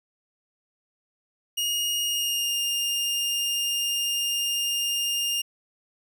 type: tone with pitch glide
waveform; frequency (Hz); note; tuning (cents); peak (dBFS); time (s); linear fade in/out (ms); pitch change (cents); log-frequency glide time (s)
sawtooth; 2863 to 2814; F7 to F7; +42 to +12; -21; 1.57-5.42; 10; -30; 2.03-2.59
effects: none